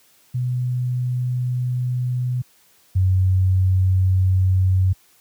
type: tone pair in turn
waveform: sine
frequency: 124.8 / 93.49 Hz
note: B2 / F#2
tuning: +19 / +18 cents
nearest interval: perfect fourth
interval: 501 cents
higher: first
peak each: -19 / -13 dBFS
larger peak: second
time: 0.34-2.42 / 2.95-4.93 s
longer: first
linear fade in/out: 10 ms
effects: white hiss -56 dBFS RMS until 5.2 s + high-pass 60 Hz 12 dB/octave